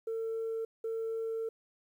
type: tone bursts at uneven times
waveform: sine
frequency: 450.4 Hz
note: A4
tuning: 40 cents sharp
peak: -31 dBFS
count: 2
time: 0.07-0.65 / 0.84-1.49 s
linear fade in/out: 5 ms
effects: tanh soft clip ceiling -30 dBFS + 11-bit